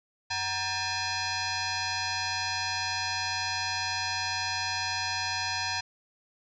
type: tone with frequency modulation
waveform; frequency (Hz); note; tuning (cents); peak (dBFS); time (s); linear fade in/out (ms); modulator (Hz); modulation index
sine; 1595; G6; +30; -28; 0.3-5.81; 10; 844; 4.7
effects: none